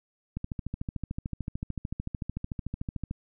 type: click train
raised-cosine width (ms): 5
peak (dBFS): -20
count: 38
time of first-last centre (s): 0.37-3.111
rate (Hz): 13.5
effects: none